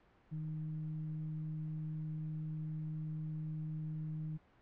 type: tone with frequency modulation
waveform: sine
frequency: 156 Hz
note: D#3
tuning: 5 cents sharp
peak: -38 dBFS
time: 0.31-4.38 s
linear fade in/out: 20 ms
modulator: 152 Hz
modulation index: 0.29
effects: pink hiss -67 dBFS RMS until 4.61 s + low-pass 2000 Hz 12 dB/octave